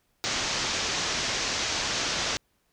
white low-pass noise, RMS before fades -29 dBFS, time 0.24-2.37 s, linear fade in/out 0 ms, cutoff 6600 Hz, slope 48 dB/octave, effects pink hiss -71 dBFS RMS until 2.72 s

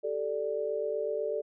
sine chord, G suspended second, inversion none, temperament equal, 392 / 440 / 587.3 Hz, G4 / A4 / D5, 0 / 0 / 0 cents, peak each -37 / -32 / -33 dBFS, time 0.03-1.42 s, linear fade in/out 20 ms, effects none

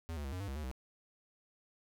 square tone with pitch steps, 82.5 / 73 / 67.8 / 91.2 / 99.7 / 67.8 / 76.1 / 64.2 Hz, E2 / D2 / C#2 / F#2 / G2 / C#2 / D#2 / C2, +2 / -10 / -38 / -24 / +30 / -38 / -38 / -32 cents, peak -39 dBFS, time 0.09-0.714 s, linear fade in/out 0 ms, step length 78 ms, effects none

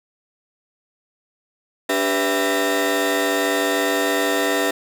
35% pulse tone cluster, 288.3 / 394.6 / 494 / 666 / 1835 Hz, D4 / G4 / B4 / E5 / A#6, -32 / +11 / 0 / +18 / -28 cents, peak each -23 dBFS, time 1.89-4.71 s, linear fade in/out 5 ms, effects none

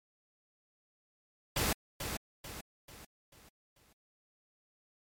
pink noise with echo, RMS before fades -31 dBFS, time 1.56-1.73 s, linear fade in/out 5 ms, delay 440 ms, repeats 5, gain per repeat -7 dB, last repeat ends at 3.93 s, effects MP3 64 kbps

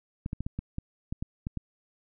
clicks, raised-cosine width 5 ms, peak -20 dBFS, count 10, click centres 0.261 / 0.331 / 0.406 / 0.465 / 0.59 / 0.784 / 1.125 / 1.225 / 1.469 / 1.573 s, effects none

